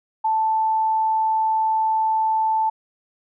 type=tone; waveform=sine; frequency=880 Hz; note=A5; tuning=in tune; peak=-17 dBFS; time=0.24-2.7 s; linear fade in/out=10 ms; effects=none